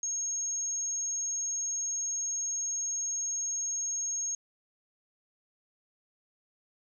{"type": "tone", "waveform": "sine", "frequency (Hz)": 6530, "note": "G#8", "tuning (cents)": -30, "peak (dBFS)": -30, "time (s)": [0.03, 4.35], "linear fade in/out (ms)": 2, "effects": []}